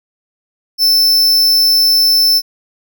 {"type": "tone", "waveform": "45% pulse", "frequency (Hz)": 5300, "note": "E8", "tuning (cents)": 9, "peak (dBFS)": -8, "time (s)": [0.78, 2.42], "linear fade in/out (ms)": 50, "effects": []}